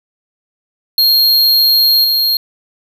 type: tone with level steps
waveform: square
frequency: 4238 Hz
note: C8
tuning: 21 cents sharp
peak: -8 / -11 dBFS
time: 0.98-2.37 s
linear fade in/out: 2 ms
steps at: 2.04 s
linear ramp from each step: 5 ms
effects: none